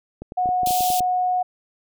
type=clicks; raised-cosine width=2 ms; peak=-20 dBFS; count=10; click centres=0.22 / 0.321 / 0.458 / 0.49 / 0.633 / 0.673 / 0.707 / 0.807 / 0.903 / 1.006 s
type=tone; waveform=sine; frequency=730 Hz; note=F#5; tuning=24 cents flat; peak=-18 dBFS; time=0.37-1.43 s; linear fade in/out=10 ms
type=high-pass noise; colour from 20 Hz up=white; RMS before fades=-27 dBFS; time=0.66-1 s; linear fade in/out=2 ms; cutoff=2700 Hz; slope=48 dB/octave
effects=none